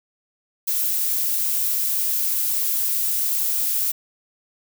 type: noise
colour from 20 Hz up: violet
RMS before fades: -22 dBFS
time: 0.67-3.92 s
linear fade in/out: 10 ms
effects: none